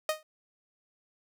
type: tone with exponential decay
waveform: sawtooth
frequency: 621 Hz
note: D#5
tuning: 3 cents flat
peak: -20 dBFS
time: 0.09-0.23 s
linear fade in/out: 2 ms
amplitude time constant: 30 ms
effects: none